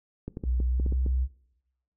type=clicks; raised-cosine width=3 ms; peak=-21 dBFS; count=8; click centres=0.28 / 0.371 / 0.438 / 0.602 / 0.799 / 0.863 / 0.924 / 1.063 s
type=tone with pitch glide; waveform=sine; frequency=61.74 to 63.88 Hz; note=B1 to C2; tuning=0 to -41 cents; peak=-23 dBFS; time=0.43-1.28 s; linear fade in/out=50 ms; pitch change=+59 cents; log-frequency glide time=0.67-0.9 s
effects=noise-tail reverb RT60 0.8 s tail -18 dB re dry